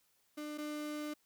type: tone pair in turn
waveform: 35% pulse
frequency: 299.3 / 299.3 Hz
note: D4 / D4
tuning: +33 / +33 cents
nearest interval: unison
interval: 0 cents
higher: neither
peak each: -39 / -37 dBFS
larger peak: second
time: 0.37-0.58 / 0.58-1.14 s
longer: second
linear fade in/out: 10 ms
effects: white hiss -74 dBFS RMS until 1.25 s